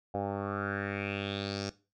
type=tone with low-pass filter sweep; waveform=10% pulse; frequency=100 Hz; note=G2; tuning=35 cents sharp; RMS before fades=-35 dBFS; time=0.14-1.7 s; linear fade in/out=5 ms; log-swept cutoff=730 to 5700 Hz; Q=5.3; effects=noise-tail reverb RT60 0.3 s tail -18 dB re dry